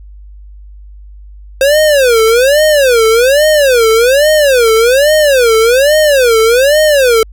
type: tone with vibrato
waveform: square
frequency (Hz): 523.3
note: C5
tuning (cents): 0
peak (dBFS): -6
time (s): 1.61-7.23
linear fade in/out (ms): 2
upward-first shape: sine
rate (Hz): 1.2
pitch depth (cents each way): 290
effects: added 50 Hz sine -30 dBFS peak until 7.32 s